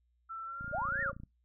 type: tone with pitch glide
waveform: sine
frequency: 1336 to 1410.5 Hz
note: E6 to F6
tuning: +23 to +17 cents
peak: -39 dBFS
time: 0.29-1.12 s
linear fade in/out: 20 ms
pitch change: +94 cents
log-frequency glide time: 0.45-0.68 s
type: tone with exponential growth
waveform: sine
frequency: 550 Hz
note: C#5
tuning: 14 cents flat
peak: -38 dBFS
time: 0.33-1.12 s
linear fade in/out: 5 ms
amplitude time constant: 170 ms
type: click train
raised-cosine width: 5 ms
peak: -34 dBFS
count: 19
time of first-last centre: 0.61-1.235 s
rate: 28.8 Hz
type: linear two-way sweep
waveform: sine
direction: up then down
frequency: 523.3 to 1890 to 1055 Hz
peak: -32 dBFS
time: 0.72-1.11 s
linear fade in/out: 20 ms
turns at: 1.02 s
effects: noise-tail reverb RT60 0.2 s tail -23 dB re dry + added 60 Hz sine -70 dBFS peak until 1.44 s